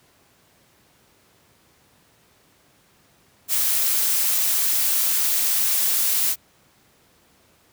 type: noise with amplitude modulation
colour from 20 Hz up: blue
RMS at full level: -19 dBFS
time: 3.48-6.36 s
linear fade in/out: 50 ms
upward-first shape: sine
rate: 296 Hz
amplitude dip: 35%
effects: pink hiss -58 dBFS RMS until 7.72 s + high-pass 80 Hz 12 dB/octave